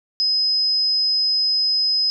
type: tone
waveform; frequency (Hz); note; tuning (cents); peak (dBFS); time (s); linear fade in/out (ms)
sine; 5060; D#8; +28; -16; 0.2-2.1; 0
effects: none